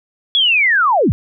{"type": "linear sweep", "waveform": "sine", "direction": "down", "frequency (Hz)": [3426, 61.74], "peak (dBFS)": -10, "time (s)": [0.35, 1.12], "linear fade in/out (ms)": 0, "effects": []}